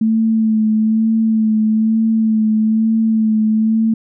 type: tone with vibrato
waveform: sine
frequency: 220 Hz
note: A3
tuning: in tune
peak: -11 dBFS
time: 0.01-3.94 s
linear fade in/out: 5 ms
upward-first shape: sine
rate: 1.1 Hz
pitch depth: 26 cents each way
effects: none